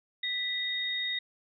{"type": "tone pair together", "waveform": "sine", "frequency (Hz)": [1975.5, 3721], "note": ["B6", "A#7"], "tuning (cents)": [0, -4], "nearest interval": "major seventh", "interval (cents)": 1096, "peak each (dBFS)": [-34, -31], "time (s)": [0.23, 1.19], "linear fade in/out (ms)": 5, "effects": []}